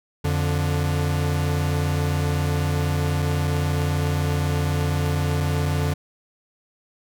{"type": "tone pair together", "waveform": "45% pulse", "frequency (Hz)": [87.31, 146.83], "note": ["F2", "D3"], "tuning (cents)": [0, 0], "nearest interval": "major sixth", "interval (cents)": 900, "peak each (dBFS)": -23, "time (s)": [0.24, 5.94], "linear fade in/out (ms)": 10, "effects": []}